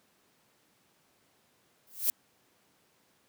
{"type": "noise with exponential growth", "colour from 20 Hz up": "violet", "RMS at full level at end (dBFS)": -23, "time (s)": [1.87, 2.1], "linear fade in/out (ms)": 1, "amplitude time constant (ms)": 48, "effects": ["pink hiss -68 dBFS RMS until 3.28 s", "high-pass 150 Hz 12 dB/octave"]}